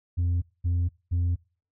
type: tone bursts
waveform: sine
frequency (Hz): 87.31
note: F2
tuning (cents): 0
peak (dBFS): -19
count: 3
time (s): 0.17-1.36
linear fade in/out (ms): 20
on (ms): 250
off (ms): 220
effects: noise-tail reverb RT60 0.4 s tail -26 dB re dry + tanh soft clip ceiling -21 dBFS